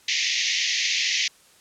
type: band-pass noise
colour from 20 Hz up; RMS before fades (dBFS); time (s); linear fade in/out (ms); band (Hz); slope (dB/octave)
pink; -24; 0.08-1.28; 5; 1900 to 6600; 96
effects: white hiss -55 dBFS RMS until 1.6 s + low-pass 10000 Hz 12 dB/octave